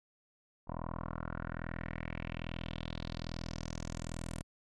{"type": "tone with low-pass filter sweep", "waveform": "10% pulse", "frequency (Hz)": 41.2, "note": "E1", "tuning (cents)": 0, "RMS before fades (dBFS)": -41, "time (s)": [0.67, 4.43], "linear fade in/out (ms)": 20, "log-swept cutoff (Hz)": [930, 9500], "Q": 3.5, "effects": []}